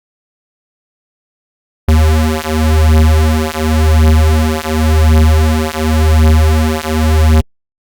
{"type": "beating tone pair", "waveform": "square", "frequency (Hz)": [77.78, 78.69], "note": ["D#2", "D#2"], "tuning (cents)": [0, 20], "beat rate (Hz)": 0.91, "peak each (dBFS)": -11, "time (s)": [1.88, 7.41], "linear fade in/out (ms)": 5, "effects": ["Opus 48 kbps"]}